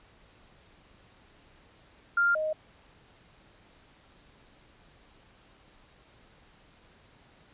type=tone pair in turn; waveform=sine; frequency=1396.9 / 622.2 Hz; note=F6 / D#5; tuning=0 / 0 cents; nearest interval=octave + major second; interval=1400 cents; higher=first; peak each=-21 / -27 dBFS; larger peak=first; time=2.17-2.35 / 2.35-2.53 s; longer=neither; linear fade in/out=5 ms; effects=pink hiss -59 dBFS RMS until 7.53 s + resampled to 8000 Hz